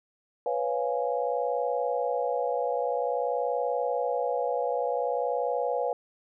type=chord; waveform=sine; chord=C# dominant seventh; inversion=third; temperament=equal; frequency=493.9 / 554.4 / 698.5 / 830.6 Hz; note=B4 / C#5 / E#5 / G#5; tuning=0 / 0 / 0 / 0 cents; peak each=-29 / -31 / -32 / -33 dBFS; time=0.46-5.93 s; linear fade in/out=2 ms; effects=none